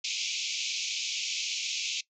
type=band-pass noise; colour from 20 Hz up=pink; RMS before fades=-33 dBFS; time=0.04-2.01 s; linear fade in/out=5 ms; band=2300 to 7000 Hz; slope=96 dB/octave; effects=noise-tail reverb RT60 0.1 s tail -19 dB re dry